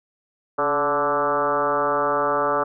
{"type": "tone with frequency modulation", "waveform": "sine", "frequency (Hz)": 874, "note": "A5", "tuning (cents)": -12, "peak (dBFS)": -18, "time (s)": [0.58, 2.64], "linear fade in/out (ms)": 10, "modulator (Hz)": 148, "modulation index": 3.3, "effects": []}